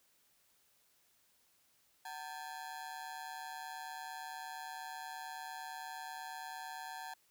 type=ring-modulated tone; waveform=30% pulse; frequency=830.6 Hz; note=G#5; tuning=in tune; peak=-38 dBFS; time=2.05-7.14 s; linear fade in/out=5 ms; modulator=74.3 Hz; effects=white hiss -72 dBFS RMS until 7.3 s